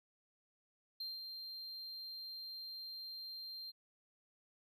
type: tone with ADSR envelope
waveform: triangle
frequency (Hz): 4172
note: C8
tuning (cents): -6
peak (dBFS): -39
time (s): 1-3.72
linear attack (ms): 5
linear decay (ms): 190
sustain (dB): -5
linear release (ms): 26
effects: none